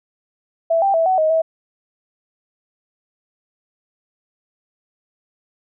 sine tone with pitch steps, 661 / 786 / 656 / 750 / 628 / 647 Hz, E5 / G5 / E5 / F#5 / D#5 / E5, +5 / +4 / -9 / +23 / +16 / -32 cents, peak -13 dBFS, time 0.7-1.42 s, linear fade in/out 10 ms, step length 120 ms, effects none

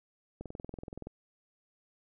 click train, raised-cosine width 2 ms, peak -28 dBFS, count 15, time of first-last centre 0.41-1.07 s, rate 21.2 Hz, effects none

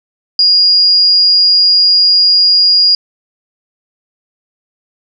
sine tone, 4856 Hz, D#8, 43 cents flat, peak -5 dBFS, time 0.39-2.95 s, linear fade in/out 2 ms, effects none

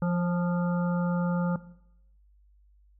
harmonic tone with a mistuned harmonic, 174.61 Hz, F3, in tune, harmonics 1 / 3 / 5 / 7 / 8, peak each -24 / -34 / -38 / -41 / -42 dBFS, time 0.02-1.56 s, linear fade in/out 2 ms, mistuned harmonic 3, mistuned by +25 cents, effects noise-tail reverb RT60 0.8 s tail -17 dB re dry + added 50 Hz sine -57 dBFS peak until 2.99 s

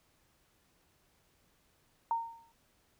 sine tone with exponential decay, 920 Hz, A#5, 23 cents flat, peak -26 dBFS, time 2.11-2.52 s, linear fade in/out 1 ms, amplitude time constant 87 ms, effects pink hiss -71 dBFS RMS until 2.99 s

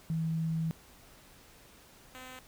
sine / 5% pulse tone pair in turn, 161.9 / 256.4 Hz, E3 / C4, -31 / -35 cents, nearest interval minor sixth, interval 796 cents, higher second, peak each -29 / -34 dBFS, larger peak first, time 0.1-0.71 / 2.15-2.39 s, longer first, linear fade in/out 0 ms, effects pink hiss -57 dBFS RMS until 2.47 s

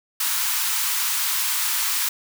white high-pass noise, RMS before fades -23 dBFS, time 0.2-2.09 s, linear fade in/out 5 ms, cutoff 860 Hz, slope 96 dB/octave, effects none

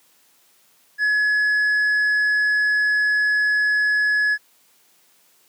triangle tone with tanh clipping, 1695 Hz, G#6, 35 cents sharp, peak -17 dBFS, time 0.98-4.38 s, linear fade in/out 50 ms, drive 8 dB, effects white hiss -58 dBFS RMS until 5.48 s + high-pass 150 Hz 12 dB/octave

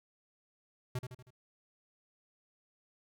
square tone with echo, 125.9 Hz, B2, 34 cents sharp, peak -34 dBFS, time 0.95-0.99 s, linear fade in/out 5 ms, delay 79 ms, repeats 4, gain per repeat -6 dB, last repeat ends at 1.306 s, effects none

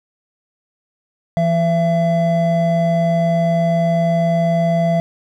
triangle tone pair together, 167.69 / 672 Hz, E3 / E5, +30 / +33 cents, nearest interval 2 octaves, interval 2403 cents, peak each -14 dBFS, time 1.37-5 s, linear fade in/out 0 ms, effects none

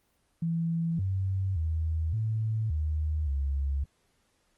sine tone with pitch steps, 166.2 / 95.5 / 80.2 / 110.1 / 76.9 / 69.2 Hz, E3 / G2 / E2 / A2 / D#2 / C#2, +15 / -45 / -47 / +2 / -20 / -2 cents, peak -26 dBFS, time 0.42-3.84 s, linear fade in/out 5 ms, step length 570 ms, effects pink hiss -71 dBFS RMS until 4.57 s + Opus 24 kbps

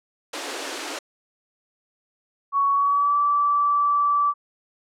pink high-pass noise, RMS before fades -31 dBFS, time 0.33-0.99 s, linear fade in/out 5 ms, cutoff 270 Hz, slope 96 dB/octave
sine tone with pitch glide, 1117 to 1159.1 Hz, C#6 to D6, +13 to -23 cents, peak -17 dBFS, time 2.52-4.34 s, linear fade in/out 50 ms, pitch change +64 cents, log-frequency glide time 2.72-3.16 s
effects low-pass 8000 Hz 12 dB/octave

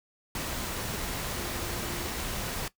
sine tone in noise, 350 Hz, F4, 4 cents sharp, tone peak -42 dBFS, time 1.35-2.07 s, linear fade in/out 2 ms, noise pink, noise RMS -34 dBFS, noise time 0.35-2.68 s, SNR -11 dB, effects noise-tail reverb RT60 0.1 s tail -17 dB re dry

